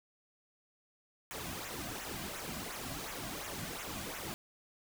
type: noise with flanger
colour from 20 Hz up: pink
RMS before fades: -42 dBFS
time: 1.31-4.34 s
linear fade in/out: 0 ms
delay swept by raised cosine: 0.21 to 2.31 ms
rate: 2.8 Hz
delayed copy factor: -0.7
effects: none